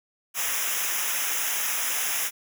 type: noise with comb filter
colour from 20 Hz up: white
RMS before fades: -27 dBFS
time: 0.34-2.31 s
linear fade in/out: 50 ms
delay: 0.23 ms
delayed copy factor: -0.95
effects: none